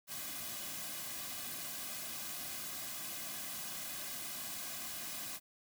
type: noise with comb filter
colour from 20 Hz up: white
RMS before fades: -43 dBFS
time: 0.07-5.4 s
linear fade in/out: 50 ms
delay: 2.2 ms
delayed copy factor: -0.7
effects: none